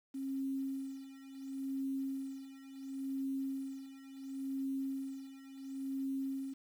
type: tone with tremolo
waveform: sine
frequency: 270 Hz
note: C#4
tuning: 45 cents flat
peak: -34 dBFS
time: 0.14-6.54 s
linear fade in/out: 10 ms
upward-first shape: sine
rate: 0.71 Hz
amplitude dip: 85%
effects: 10-bit